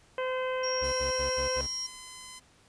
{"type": "harmonic tone", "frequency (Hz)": 514, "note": "C5", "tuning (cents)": -31, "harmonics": [1, 2, 3, 4, 5, 6], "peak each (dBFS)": [-30, -36, -40, -42, -44, -46], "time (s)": [0.18, 1.61], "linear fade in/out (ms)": 2}
{"type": "tone", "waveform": "sine", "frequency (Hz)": 5588, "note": "F8", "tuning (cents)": 0, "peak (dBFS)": -32, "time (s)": [0.63, 1.87], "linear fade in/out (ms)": 10}
{"type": "tone bursts", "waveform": "40% pulse", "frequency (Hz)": 68.4, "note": "C#2", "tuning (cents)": -23, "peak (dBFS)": -35, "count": 5, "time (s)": [0.81, 1.674], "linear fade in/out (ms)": 20, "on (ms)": 120, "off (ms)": 66}
{"type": "tone with pitch glide", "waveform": "5% pulse", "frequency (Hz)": [1015, 1022.1], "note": ["B5", "C6"], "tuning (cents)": [47, -41], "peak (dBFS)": -31, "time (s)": [0.83, 2.4], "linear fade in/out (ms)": 20, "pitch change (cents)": 12, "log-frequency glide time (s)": [0.94, 1.16]}
{"effects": ["pink hiss -61 dBFS RMS until 2.68 s", "resampled to 22050 Hz"]}